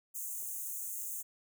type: high-pass noise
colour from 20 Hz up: white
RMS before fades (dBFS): -40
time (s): 0.14-1.23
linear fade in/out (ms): 20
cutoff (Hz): 6300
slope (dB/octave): 96
effects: none